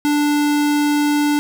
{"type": "tone", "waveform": "square", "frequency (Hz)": 293.7, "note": "D4", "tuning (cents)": 0, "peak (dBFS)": -15, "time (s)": [0.05, 1.39], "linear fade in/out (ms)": 0, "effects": ["7-bit"]}